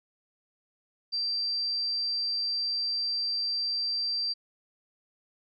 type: tone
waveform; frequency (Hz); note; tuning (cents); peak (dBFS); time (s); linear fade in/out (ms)
sine; 4699; D8; 0; -27; 1.12-4.34; 20
effects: none